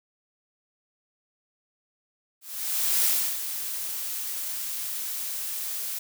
blue noise with ADSR envelope, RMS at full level -22 dBFS, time 2.41-5.99 s, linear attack 630 ms, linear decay 330 ms, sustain -10 dB, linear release 8 ms, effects none

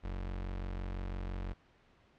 35% pulse tone, 45.95 Hz, F#1, 11 cents flat, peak -35 dBFS, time 0.03-1.54 s, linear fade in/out 20 ms, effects pink hiss -66 dBFS RMS until 2.18 s + low-pass 3000 Hz 12 dB/octave

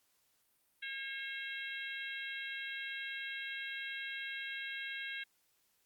harmonic tone with a mistuned harmonic, 541 Hz, C#5, 42 cents flat, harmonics 3 / 4 / 5 / 6 / 7, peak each -43 / -45 / -47 / -49 / -50 dBFS, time 0.82-5.24 s, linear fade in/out 10 ms, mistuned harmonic 7, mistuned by +26 cents, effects white hiss -75 dBFS RMS until 5.85 s + Opus 48 kbps

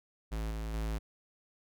square tone with level steps, 54.4 Hz, A1, 19 cents flat, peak -34 / -36 / -33 dBFS, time 0.31-0.99 s, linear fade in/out 20 ms, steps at 0.51 / 0.74 s, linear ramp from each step 2 ms, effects none

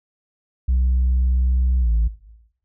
sine tone with pitch glide, 63 to 55.48 Hz, B1 to A1, +35 to +15 cents, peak -13 dBFS, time 0.68-2.08 s, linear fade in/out 10 ms, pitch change -220 cents, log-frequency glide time 1.8-1.91 s, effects noise-tail reverb RT60 0.9 s tail -17 dB re dry + tanh soft clip ceiling -13 dBFS

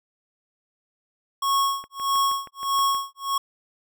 square tone with tremolo, 1100 Hz, C#6, 14 cents flat, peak -19 dBFS, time 1.42-3.38 s, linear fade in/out 5 ms, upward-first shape sine, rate 1.6 Hz, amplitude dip 100%
click train, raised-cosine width 0.5 ms, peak -27 dBFS, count 8, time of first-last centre 1.84-2.948 s, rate 6.32 Hz
effects none

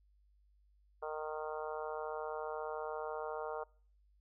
harmonic tone, 154.4 Hz, D#3, 13 cents flat, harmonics 3 / 4 / 5 / 6 / 7 / 8 / 9, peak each -42 / -44 / -46 / -48 / -49 / -50 / -51 dBFS, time 1.02-3.64 s, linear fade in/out 10 ms, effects noise-tail reverb RT60 0.5 s tail -26 dB re dry + added 50 Hz sine -66 dBFS peak until 4.2 s

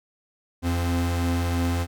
45% pulse tone pair together, 85.6 / 259.8 Hz, F2 / C4, -34 / -12 cents, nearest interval octave + perfect fifth, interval 1922 cents, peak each -23 / -28 dBFS, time 0.62-1.87 s, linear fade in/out 50 ms, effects none

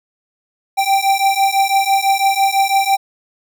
square beating tone pair, 780 / 786 Hz, G5 / G5, -9 / +4 cents, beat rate 6 Hz, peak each -16 / -16 dBFS, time 0.77-2.97 s, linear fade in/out 20 ms, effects none

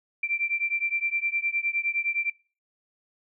sine beating tone pair, 2349 / 2358.7 Hz, D7 / D7, 0 / +7 cents, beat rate 9.7 Hz, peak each -28 / -28 dBFS, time 0.23-2.3 s, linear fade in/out 5 ms, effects noise-tail reverb RT60 0.4 s tail -24 dB re dry

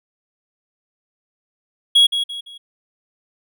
triangle tone with echo, 3322 Hz, G#7, in tune, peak -7 dBFS, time 1.95-2.07 s, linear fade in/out 10 ms, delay 170 ms, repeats 3, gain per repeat -9 dB, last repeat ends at 2.58 s, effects none

